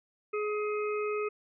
harmonic tone, 420.6 Hz, G#4, 22 cents sharp, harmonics 1 / 3 / 5 / 6, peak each -30 / -37 / -46 / -41 dBFS, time 0.33-1.29 s, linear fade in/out 10 ms, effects none

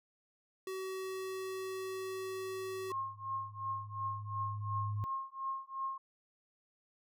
square tone, 378.6 Hz, F#4, 40 cents sharp, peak -39 dBFS, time 0.67-2.92 s, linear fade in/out 2 ms
sine tone with exponential growth, 103.83 Hz, G#2, in tune, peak -33 dBFS, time 1.03-5.04 s, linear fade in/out 0 ms, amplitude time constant 870 ms
sine tone with tremolo, 1073 Hz, C6, 43 cents sharp, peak -33 dBFS, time 2.9-5.98 s, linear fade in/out 5 ms, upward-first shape triangle, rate 2.8 Hz, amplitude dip 100%
effects none

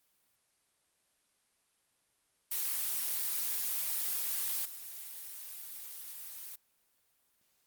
blue noise with level steps, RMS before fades -34 / -45 dBFS, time 2.51-6.56 s, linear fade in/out 10 ms, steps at 4.65 s, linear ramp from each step 5 ms, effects white hiss -74 dBFS RMS until 7.66 s + Opus 32 kbps

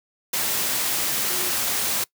sine tone in noise, 364.2 Hz, F#4, 27 cents flat, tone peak -35 dBFS, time 1.3-1.5 s, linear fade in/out 5 ms, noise white, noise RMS -24 dBFS, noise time 0.33-2.04 s, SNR -14 dB, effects noise-tail reverb RT60 0.1 s tail -22 dB re dry + high-pass 100 Hz 12 dB/octave

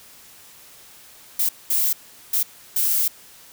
violet noise bursts at uneven times, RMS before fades -20 dBFS, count 4, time 1.39-1.49 / 1.7-1.93 / 2.33-2.43 / 2.76-3.08 s, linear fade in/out 5 ms, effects white hiss -47 dBFS RMS until 3.52 s

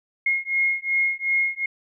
sine beating tone pair, 2150 / 2152.7 Hz, C7 / C7, +47 / +49 cents, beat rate 2.7 Hz, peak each -23 dBFS, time 0.26-1.66 s, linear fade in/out 5 ms, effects none

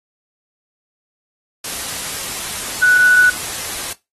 sine tone in noise, 1480 Hz, F#6, in tune, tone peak -8 dBFS, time 2.82-3.3 s, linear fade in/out 5 ms, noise white, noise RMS -25 dBFS, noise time 1.64-3.93 s, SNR +14 dB, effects noise-tail reverb RT60 0.2 s tail -18 dB re dry + AAC 32 kbps

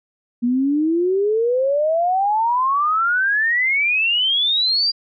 sine exponential sweep, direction up, 235.4 to 4820 Hz, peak -15 dBFS, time 0.42-4.92 s, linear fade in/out 20 ms, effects none

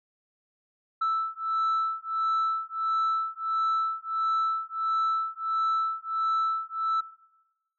sine beating tone pair, 1318.5 / 1320 Hz, E6 / E6, 0 / +2 cents, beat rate 1.5 Hz, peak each -27 dBFS, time 1.01-7.01 s, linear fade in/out 10 ms, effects noise-tail reverb RT60 1.0 s tail -20 dB re dry + tanh soft clip ceiling -21 dBFS

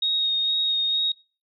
sine tone with vibrato, 3738 Hz, A#7, 4 cents sharp, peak -20 dBFS, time 0.02-1.12 s, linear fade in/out 5 ms, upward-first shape sine, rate 2.2 Hz, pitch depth 14 cents each way, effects noise-tail reverb RT60 0.4 s tail -25 dB re dry

